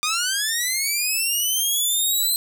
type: linear sweep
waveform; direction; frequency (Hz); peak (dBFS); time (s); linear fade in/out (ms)
10% pulse; up; 1200 to 4107; -12; 0.03-2.36; 0
effects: none